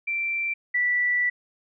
sine tone pair in turn, 2349 / 1963.9 Hz, D7 / B6, 0 / -10 cents, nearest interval minor third, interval 310 cents, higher first, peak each -24 / -20 dBFS, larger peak second, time 0.07-0.54 / 0.74-1.3 s, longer second, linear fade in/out 10 ms, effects none

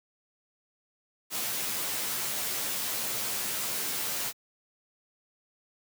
white noise with comb filter, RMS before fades -32 dBFS, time 1.3-4.33 s, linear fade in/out 50 ms, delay 12 ms, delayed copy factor -0.7, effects high-pass 100 Hz 12 dB/octave

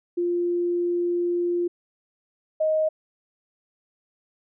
sine tone pair in turn, 349.2 / 625.6 Hz, F4 / D#5, 0 / +9 cents, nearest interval minor seventh, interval 1009 cents, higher second, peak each -21 / -19 dBFS, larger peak second, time 0.17-1.68 / 2.6-2.89 s, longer first, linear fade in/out 10 ms, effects none

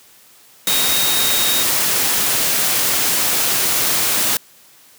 sine tone in noise, 3744 Hz, A#7, 7 cents sharp, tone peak -20 dBFS, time 0.67-1.63 s, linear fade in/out 2 ms, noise white, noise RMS -17 dBFS, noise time 0.67-4.37 s, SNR -6 dB, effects white hiss -48 dBFS RMS until 4.98 s + high-pass 100 Hz 12 dB/octave

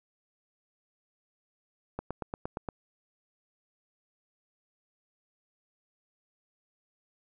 click train, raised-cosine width 1 ms, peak -20 dBFS, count 7, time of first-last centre 1.99-2.688 s, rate 8.6 Hz, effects none

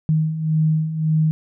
sine beating tone pair, 155.56 / 157.36 Hz, D#3 / D#3, 0 / +20 cents, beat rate 1.8 Hz, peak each -23 / -17 dBFS, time 0.09-1.31 s, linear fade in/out 0 ms, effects none

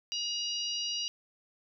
harmonic tone with a mistuned harmonic, 954 Hz, A#5, 40 cents sharp, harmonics 3 / 4 / 5 / 6, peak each -34 / -42 / -37 / -40 dBFS, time 0.12-1.08 s, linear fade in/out 0 ms, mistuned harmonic 4, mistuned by +28 cents, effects none

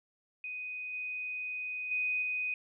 sine tone with level steps, 2496 Hz, D#7, 5 cents sharp, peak -37 / -35 / -29 / -31 dBFS, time 0.44-2.54 s, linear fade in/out 2 ms, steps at 0.93 / 1.91 / 2.22 s, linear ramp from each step 5 ms, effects none

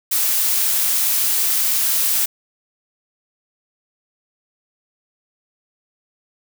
blue noise, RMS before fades -18 dBFS, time 0.11-2.26 s, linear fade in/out 10 ms, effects none

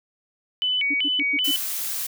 sine tone with vibrato, 2600 Hz, E7, 24 cents flat, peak -20 dBFS, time 0.62-1.56 s, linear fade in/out 0 ms, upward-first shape square, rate 2.6 Hz, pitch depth 250 cents each way
sine tone bursts, 288.9 Hz, D4, 28 cents flat, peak -26 dBFS, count 5, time 0.9-1.515 s, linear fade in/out 10 ms, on 43 ms, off 100 ms
blue noise, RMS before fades -28 dBFS, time 1.44-2.07 s, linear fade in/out 10 ms
effects none

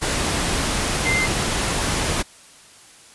sine tone in noise, 2082 Hz, C7, 9 cents flat, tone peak -19 dBFS, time 1.05-1.27 s, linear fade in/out 20 ms, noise pink, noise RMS -22 dBFS, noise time 0.01-2.23 s, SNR 0 dB, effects white hiss -47 dBFS RMS until 3.14 s + resampled to 24000 Hz

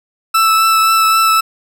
40% pulse tone with vibrato, 1318.5 Hz, E6, in tune, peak -8 dBFS, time 0.34-1.41 s, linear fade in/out 10 ms, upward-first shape triangle, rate 3.8 Hz, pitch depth 14 cents each way, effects none

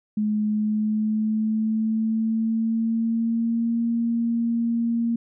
sine tone with pitch glide, 212 to 232.5 Hz, G#3 to A#3, +36 to -4 cents, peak -20 dBFS, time 0.17-5.16 s, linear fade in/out 5 ms, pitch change +160 cents, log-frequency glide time 0.47-3.83 s, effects none

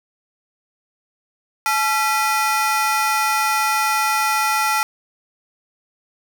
30% pulse ring-modulated tone, 1108.7 Hz, C#6, in tune, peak -11 dBFS, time 1.66-4.83 s, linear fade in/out 0 ms, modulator 250 Hz, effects none

